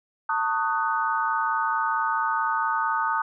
sine chord, D# half-diminished seventh, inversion second, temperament just, 896 / 1120.1 / 1244.5 / 1493.4 Hz, A5 / C#6 / D#6 / F#6, +31 / +18 / 0 / +16 cents, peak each -26 / -32 / -26 / -29 dBFS, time 0.29-3.22 s, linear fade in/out 5 ms, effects none

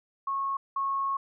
sine tone pair in turn, 1095 / 1095 Hz, C#6 / C#6, -22 / -22 cents, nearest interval unison, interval 0 cents, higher neither, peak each -27 / -26 dBFS, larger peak second, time 0.27-0.57 / 0.76-1.17 s, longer second, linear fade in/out 5 ms, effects none

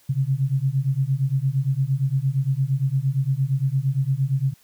sine beating tone pair, 130.81 / 139.51 Hz, C3 / C#3, 0 / +11 cents, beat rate 8.7 Hz, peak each -22 dBFS, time 0.09-4.54 s, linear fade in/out 10 ms, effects white hiss -57 dBFS RMS until 4.63 s

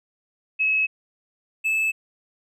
sine / triangle tone pair in turn, 2575 / 2615 Hz, E7 / E7, -41 / -15 cents, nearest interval unison, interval 26 cents, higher second, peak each -18 dBFS, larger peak neither, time 0.59-0.87 / 1.64-1.92 s, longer neither, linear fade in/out 20 ms, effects none

